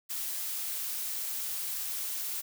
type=noise; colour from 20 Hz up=blue; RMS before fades=-35 dBFS; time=0.09-2.42 s; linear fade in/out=20 ms; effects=none